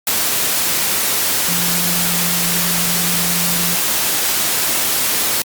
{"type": "tone in noise", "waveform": "sine", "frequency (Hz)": 173.7, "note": "F3", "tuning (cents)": -9, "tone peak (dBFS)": -23, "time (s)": [1.48, 3.75], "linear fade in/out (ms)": 2, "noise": "white", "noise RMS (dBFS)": -17, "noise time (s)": [0.07, 5.42], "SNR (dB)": -9, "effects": ["high-pass 100 Hz 12 dB/octave", "Opus 48 kbps"]}